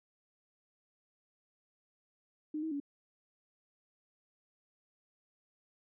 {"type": "tone with pitch steps", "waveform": "sine", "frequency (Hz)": [305.2, 319.1, 284.2], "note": ["D#4", "D#4", "C#4"], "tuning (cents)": [-33, 44, 43], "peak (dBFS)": -34, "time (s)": [2.54, 2.801], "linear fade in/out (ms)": 5, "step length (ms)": 87, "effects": []}